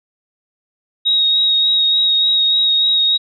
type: tone with vibrato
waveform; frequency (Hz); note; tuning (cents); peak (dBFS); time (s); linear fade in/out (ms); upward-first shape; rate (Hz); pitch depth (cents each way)
sine; 3776; A#7; +22; -11; 1.05-3.18; 20; sine; 3.4; 17
effects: none